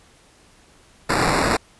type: noise with sample-and-hold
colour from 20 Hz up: white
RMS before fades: -19 dBFS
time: 1.09-1.57 s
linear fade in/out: 10 ms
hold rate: 3150 Hz
effects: pink hiss -53 dBFS RMS until 1.79 s + resampled to 24000 Hz